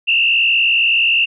sine tone with frequency modulation, 2736 Hz, F7, 36 cents flat, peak -11 dBFS, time 0.07-1.26 s, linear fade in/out 20 ms, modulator 61 Hz, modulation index 1.7, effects none

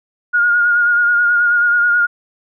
sine tone with vibrato, 1429 Hz, F6, 39 cents sharp, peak -10 dBFS, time 0.33-2.07 s, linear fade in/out 20 ms, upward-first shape sine, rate 9.3 Hz, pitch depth 29 cents each way, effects none

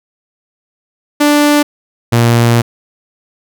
sawtooth tone pair in turn, 293.7 / 117.74 Hz, D4 / A#2, 0 / +18 cents, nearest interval octave + major third, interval 1582 cents, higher first, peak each -3 dBFS, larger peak neither, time 1.2-1.63 / 2.12-2.62 s, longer second, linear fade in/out 10 ms, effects none

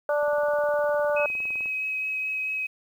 harmonic tone, 293.7 Hz, D4, in tune, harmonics 2 / 3 / 4 / 5, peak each -22 / -32 / -34 / -32 dBFS, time 0.09-1.26 s, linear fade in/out 2 ms
click train, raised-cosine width 1 ms, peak -32 dBFS, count 29, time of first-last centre 0.23-1.659 s, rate 19.6 Hz
sine tone with vibrato, 2545 Hz, D#7, 39 cents sharp, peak -26 dBFS, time 1.16-2.67 s, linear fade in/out 10 ms, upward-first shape triangle, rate 4.6 Hz, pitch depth 11 cents each way
effects 9-bit

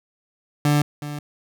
30% pulse tone with echo, 147 Hz, D3, 2 cents sharp, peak -13 dBFS, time 0.65-0.82 s, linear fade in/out 2 ms, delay 370 ms, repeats 1, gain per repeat -13 dB, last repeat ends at 1.19 s, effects none

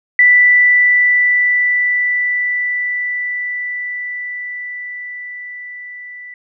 sine tone with level ramp, 1975.5 Hz, B6, in tune, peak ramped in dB -5 to -30 dBFS, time 0.19-6.34 s, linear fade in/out 2 ms, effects none

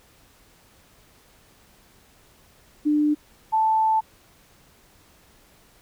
sine tone pair in turn, 298.6 / 879.4 Hz, D4 / A5, +29 / -1 cents, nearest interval octave + perfect fifth, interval 1870 cents, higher second, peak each -17 dBFS, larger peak neither, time 2.85-3.15 / 3.52-4.01 s, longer second, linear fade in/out 20 ms, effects pink hiss -56 dBFS RMS until 5.81 s

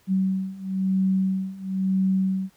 sine beating tone pair, 189.4 / 190.4 Hz, F#3 / F#3, +41 / +50 cents, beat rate 1 Hz, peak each -25 / -23 dBFS, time 0.07-2.5 s, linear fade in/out 50 ms, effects pink hiss -60 dBFS RMS until 2.56 s + high-pass 60 Hz 12 dB/octave

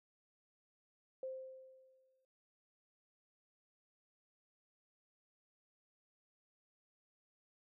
sine tone with exponential decay, 523 Hz, C5, 1 cent flat, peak -39 dBFS, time 1.23-2.25 s, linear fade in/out 2 ms, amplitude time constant 220 ms, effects none

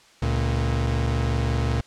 40% pulse tone pair together, 71.1 / 116.54 Hz, C#2 / A#2, +45 / 0 cents, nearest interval major sixth, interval 855 cents, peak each -23 dBFS, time 0.22-1.81 s, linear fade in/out 5 ms, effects white hiss -53 dBFS RMS until 1.86 s + low-pass 6000 Hz 12 dB/octave

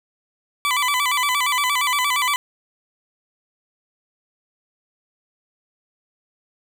20% pulse tone with vibrato, 1077 Hz, C6, 50 cents sharp, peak -13 dBFS, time 0.65-2.36 s, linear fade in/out 0 ms, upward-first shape square, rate 8.6 Hz, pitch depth 120 cents each way, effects 9-bit

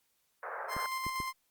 white band-pass noise, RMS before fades -40 dBFS, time 0.43-0.86 s, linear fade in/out 0 ms, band 460 to 1700 Hz, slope 48 dB/octave
30% pulse tone with tremolo, 1046.5 Hz, C6, in tune, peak -30 dBFS, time 0.68-1.33 s, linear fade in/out 50 ms, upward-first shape square, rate 8.4 Hz, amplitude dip 30%
clicks, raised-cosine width 3 ms, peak -28 dBFS, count 3, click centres 0.766 / 1.066 / 1.202 s
effects white hiss -75 dBFS RMS until 1.5 s + Opus 48 kbps

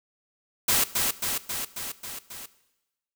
white noise with echo, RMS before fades -22 dBFS, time 0.68-0.84 s, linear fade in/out 5 ms, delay 270 ms, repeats 6, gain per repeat -3 dB, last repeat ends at 2.46 s, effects noise-tail reverb RT60 1.0 s tail -17 dB re dry

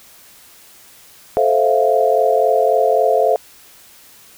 sine chord, F major seventh, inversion first, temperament just, 436.5 / 523.8 / 654.8 / 698.5 Hz, A4 / C5 / E5 / F5, -14 / +2 / -12 / 0 cents, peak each -17 dBFS, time 1.37-3.36 s, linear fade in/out 0 ms, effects white hiss -45 dBFS RMS until 4.37 s

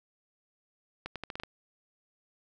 accelerating click train, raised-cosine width 0.3 ms, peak -21 dBFS, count 7, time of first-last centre 1.06-1.435 s, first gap 97 ms, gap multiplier 0.82, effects none

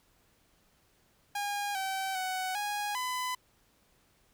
sawtooth tone with pitch steps, 815 / 769 / 747 / 826 / 1006 Hz, G#5 / G5 / F#5 / G#5 / B5, -33 / -33 / +16 / -10 / +32 cents, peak -28 dBFS, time 1.35-3.35 s, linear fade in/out 5 ms, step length 400 ms, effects pink hiss -68 dBFS RMS until 4.33 s

